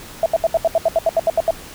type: tone bursts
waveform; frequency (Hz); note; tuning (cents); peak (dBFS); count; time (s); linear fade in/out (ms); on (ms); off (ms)
sine; 659; E5; -1; -11; 13; 0.23-1.508; 2; 30; 74
effects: pink hiss -37 dBFS RMS until 1.74 s